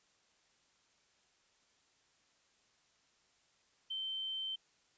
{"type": "tone", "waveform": "sine", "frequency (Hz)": 3102, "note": "G7", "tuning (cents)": -19, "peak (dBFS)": -37, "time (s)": [3.9, 4.56], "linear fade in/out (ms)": 10, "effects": ["white hiss -72 dBFS RMS until 4.97 s", "resampled to 16000 Hz"]}